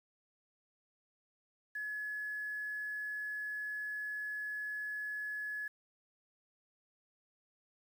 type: tone with quantisation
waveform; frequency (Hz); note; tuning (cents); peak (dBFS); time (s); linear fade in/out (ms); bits
sine; 1699; G#6; +39; -37; 1.75-5.68; 5; 10
effects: none